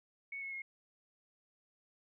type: tone with pitch steps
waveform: sine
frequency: 2217 / 2185 / 2154 Hz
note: C#7 / C#7 / C7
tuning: 0 / -26 / +50 cents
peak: -40 dBFS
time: 0.32-0.62 s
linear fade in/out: 5 ms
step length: 100 ms
effects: none